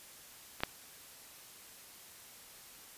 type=clicks; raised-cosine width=0.3 ms; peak=-26 / -13 dBFS; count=2; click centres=0.605 / 0.635 s; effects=white hiss -54 dBFS RMS until 2.97 s + resampled to 32000 Hz